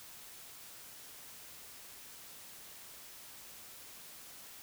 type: silence
effects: white hiss -52 dBFS RMS until 4.62 s